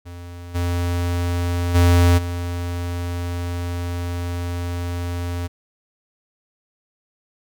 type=tone with level steps; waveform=square; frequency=87.31 Hz; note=F2; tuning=in tune; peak=-34 / -20 / -12 / -24 dBFS; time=0.05-5.48 s; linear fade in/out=20 ms; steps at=0.54 / 1.74 / 2.17 s; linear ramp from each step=20 ms; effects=none